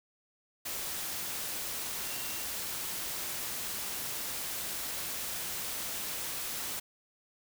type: tone in noise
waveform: sine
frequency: 2753 Hz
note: F7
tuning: 25 cents flat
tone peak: -48 dBFS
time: 2.06-2.43 s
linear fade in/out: 10 ms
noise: white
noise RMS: -37 dBFS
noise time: 0.65-6.8 s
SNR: -14 dB
effects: none